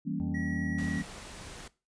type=chord; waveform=sine; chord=E diminished seventh; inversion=none; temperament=equal; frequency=164.81 / 196 / 233.1 / 277.2 Hz; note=E3 / G3 / Bb3 / Db4; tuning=0 / 0 / 0 / 0 cents; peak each=-36 dBFS; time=0.05-1.03 s; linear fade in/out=20 ms
type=harmonic tone; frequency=86.9 Hz; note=F2; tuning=8 cents flat; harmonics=1 / 3 / 5 / 7 / 9 / 10; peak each=-37 / -57 / -58 / -58 / -55 / -63 dBFS; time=0.2-0.98 s; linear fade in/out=0 ms
type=tone; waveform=triangle; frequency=1918 Hz; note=A#6; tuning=49 cents sharp; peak=-36 dBFS; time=0.34-1.02 s; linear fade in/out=10 ms
type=noise; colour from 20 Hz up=pink; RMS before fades=-45 dBFS; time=0.78-1.68 s; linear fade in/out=5 ms
effects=noise-tail reverb RT60 0.3 s tail -19 dB re dry + resampled to 22050 Hz